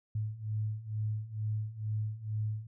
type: beating tone pair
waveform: sine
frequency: 106.3 / 108.5 Hz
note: G#2 / A2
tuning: +41 / -24 cents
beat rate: 2.2 Hz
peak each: -37 / -34 dBFS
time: 0.15-2.67 s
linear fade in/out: 5 ms
effects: none